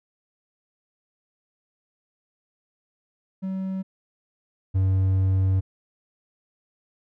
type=tone pair in turn; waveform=triangle; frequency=190 / 95 Hz; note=F#3 / F#2; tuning=+46 / +46 cents; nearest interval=octave; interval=1200 cents; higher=first; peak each=-24 / -16 dBFS; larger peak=second; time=3.42-3.83 / 4.74-5.61 s; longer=second; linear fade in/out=20 ms; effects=none